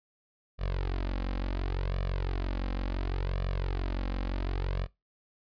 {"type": "tone with flanger", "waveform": "sawtooth", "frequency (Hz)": 45.9, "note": "F#1", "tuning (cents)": -13, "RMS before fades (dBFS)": -31, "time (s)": [0.58, 4.88], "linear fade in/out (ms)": 50, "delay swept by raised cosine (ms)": [1.7, 3.8], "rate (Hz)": 0.7, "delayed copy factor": 0.8, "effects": ["noise-tail reverb RT60 0.2 s tail -21 dB re dry", "resampled to 11025 Hz"]}